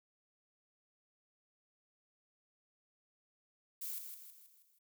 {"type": "noise with echo", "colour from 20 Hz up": "violet", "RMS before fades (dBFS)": -42, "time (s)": [3.81, 3.99], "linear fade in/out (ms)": 10, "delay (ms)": 160, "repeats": 5, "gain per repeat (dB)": -6, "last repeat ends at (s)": 4.79, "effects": []}